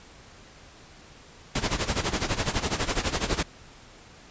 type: noise with tremolo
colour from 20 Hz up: pink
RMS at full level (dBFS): -24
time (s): 1.55-3.43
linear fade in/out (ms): 5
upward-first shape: sine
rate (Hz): 12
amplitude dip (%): 80
effects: pink hiss -50 dBFS RMS until 4.3 s + resampled to 16000 Hz